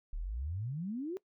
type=exponential sweep; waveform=sine; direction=up; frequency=34.39 to 391.8 Hz; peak=-35 dBFS; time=0.13-1.17 s; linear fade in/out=0 ms; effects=noise-tail reverb RT60 0.1 s tail -20 dB re dry